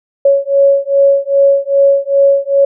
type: beating tone pair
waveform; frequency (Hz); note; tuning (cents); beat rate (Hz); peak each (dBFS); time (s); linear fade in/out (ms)
sine; 554.4 / 556.9; C#5 / C#5; 0 / +8; 2.5; -10; 0.25-2.65; 5
effects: none